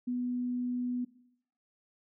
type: tone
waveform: sine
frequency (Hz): 246.9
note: B3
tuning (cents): 0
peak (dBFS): -30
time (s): 0.07-1.05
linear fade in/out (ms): 10
effects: noise-tail reverb RT60 0.7 s tail -18 dB re dry